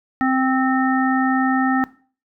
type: harmonic tone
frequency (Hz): 261.6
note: C4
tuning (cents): 0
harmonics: 1 / 3 / 5 / 7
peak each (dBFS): -17 / -22 / -24 / -25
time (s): 0.21-1.84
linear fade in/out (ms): 0
effects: noise-tail reverb RT60 0.4 s tail -18 dB re dry